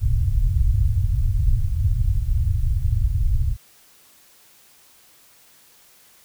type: low-pass noise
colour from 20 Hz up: pink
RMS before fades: -19 dBFS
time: 0-3.57 s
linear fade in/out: 50 ms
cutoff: 120 Hz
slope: 48 dB/octave
effects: white hiss -53 dBFS RMS until 6.24 s